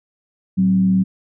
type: tone with frequency modulation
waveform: sine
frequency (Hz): 188.3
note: F#3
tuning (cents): +31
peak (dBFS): -12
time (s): 0.57-1.04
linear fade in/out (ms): 20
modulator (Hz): 75.3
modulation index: 0.35
effects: none